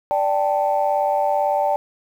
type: chord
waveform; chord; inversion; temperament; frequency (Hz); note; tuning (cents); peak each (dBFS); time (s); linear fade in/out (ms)
sine; D suspended fourth; none; just; 587.3 / 783.1 / 881; D5 / G5 / A5; 0 / -2 / +2; -20 / -20 / -22; 0.11-1.76; 0
effects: tanh soft clip ceiling -8 dBFS + 8-bit